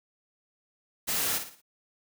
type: noise with echo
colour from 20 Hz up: white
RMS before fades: -29 dBFS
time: 1.07-1.39 s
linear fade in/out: 20 ms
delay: 57 ms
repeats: 4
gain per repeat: -8 dB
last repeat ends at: 1.618 s
effects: none